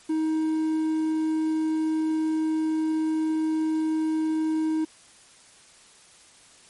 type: tone with quantisation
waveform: triangle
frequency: 315.3 Hz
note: D#4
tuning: 23 cents sharp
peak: -20 dBFS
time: 0.09-4.85 s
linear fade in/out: 10 ms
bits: 8
effects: white hiss -53 dBFS RMS until 6.69 s + MP3 48 kbps